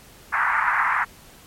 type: band-pass noise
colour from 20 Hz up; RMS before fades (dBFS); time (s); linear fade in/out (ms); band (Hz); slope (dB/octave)
pink; -21; 0.32-1.05; 20; 910 to 2000; 48
effects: pink hiss -48 dBFS RMS until 1.46 s + MP3 64 kbps